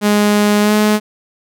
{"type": "tone with pitch glide", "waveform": "sawtooth", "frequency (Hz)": [207.7, 211.8], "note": ["G#3", "G#3"], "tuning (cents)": [0, 34], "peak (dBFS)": -6, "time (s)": [0.01, 1], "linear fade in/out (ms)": 50, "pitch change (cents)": 34, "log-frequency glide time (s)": [0.61, 0.73], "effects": []}